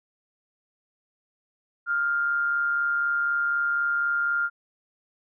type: tone with amplitude modulation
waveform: sine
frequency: 1400 Hz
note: F6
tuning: 4 cents sharp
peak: -20 dBFS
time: 1.86-4.5 s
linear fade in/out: 50 ms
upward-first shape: sine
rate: 144 Hz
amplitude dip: 40%
effects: none